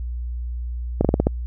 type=slowing click train; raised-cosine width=2 ms; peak=-3 dBFS; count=6; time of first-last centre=1.01-1.27 s; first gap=37 ms; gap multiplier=1.17; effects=added 60 Hz sine -25 dBFS peak until 1.46 s